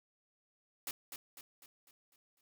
white noise with echo, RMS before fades -40 dBFS, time 0.87-0.91 s, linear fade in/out 2 ms, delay 250 ms, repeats 6, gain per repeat -6 dB, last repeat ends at 2.41 s, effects none

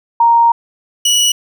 sine / 25% pulse tone pair in turn, 932.3 / 2934 Hz, A#5 / F#7, 0 / -15 cents, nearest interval octave + minor sixth, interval 1985 cents, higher second, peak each -6 dBFS, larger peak neither, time 0.2-0.52 / 1.05-1.32 s, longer first, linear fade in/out 5 ms, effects none

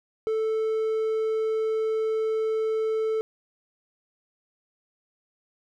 triangle tone, 440 Hz, A4, in tune, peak -21 dBFS, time 0.27-3.21 s, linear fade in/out 0 ms, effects none

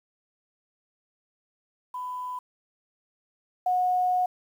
sine tone pair in turn, 999 / 729.1 Hz, B5 / F#5, +20 / -26 cents, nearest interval perfect fourth, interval 546 cents, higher first, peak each -31 / -21 dBFS, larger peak second, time 1.94-2.39 / 3.66-4.26 s, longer second, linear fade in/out 5 ms, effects 9-bit

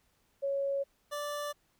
sine / 25% pulse tone pair in turn, 554.4 / 585.7 Hz, C#5 / D5, 0 / -5 cents, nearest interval minor second, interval 95 cents, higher second, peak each -29 / -31 dBFS, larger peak first, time 0.42-0.84 / 1.11-1.53 s, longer neither, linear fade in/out 20 ms, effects pink hiss -72 dBFS RMS until 1.79 s

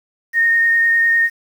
sine tone with vibrato, 1845 Hz, A#6, 18 cents flat, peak -11 dBFS, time 0.33-1.3 s, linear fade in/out 50 ms, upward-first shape triangle, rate 9.9 Hz, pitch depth 16 cents each way, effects 7-bit

